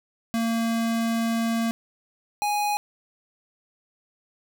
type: tone pair in turn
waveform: square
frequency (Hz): 228.7 / 829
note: A#3 / G#5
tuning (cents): -33 / -3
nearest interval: octave + minor seventh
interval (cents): 2230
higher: second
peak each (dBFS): -23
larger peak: neither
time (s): 0.34-1.71 / 2.42-2.77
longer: first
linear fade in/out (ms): 0
effects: none